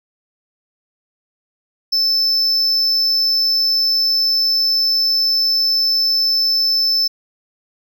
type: tone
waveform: triangle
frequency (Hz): 5274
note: E8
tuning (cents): 0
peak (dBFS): -12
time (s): 1.92-7.08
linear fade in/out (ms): 10
effects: none